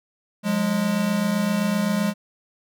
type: tone pair together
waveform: square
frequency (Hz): 179.46 / 207.2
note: F3 / G#3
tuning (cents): +47 / -4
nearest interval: major second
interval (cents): 249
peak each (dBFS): -26 / -22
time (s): 0.43-2.14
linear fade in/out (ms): 50
effects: none